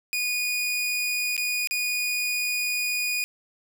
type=tone with dropouts; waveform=sawtooth; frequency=2461 Hz; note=D#7; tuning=20 cents flat; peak=-21 dBFS; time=0.13-3.24 s; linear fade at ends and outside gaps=0 ms; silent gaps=1.366-1.378 / 1.673-1.71 s; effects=none